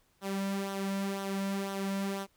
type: tone with flanger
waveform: sawtooth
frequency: 196 Hz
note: G3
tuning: in tune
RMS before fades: -34 dBFS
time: 0.21-2.27 s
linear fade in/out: 50 ms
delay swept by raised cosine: 0.41 to 2.71 ms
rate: 2 Hz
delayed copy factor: -0.55
effects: pink hiss -70 dBFS RMS until 2.36 s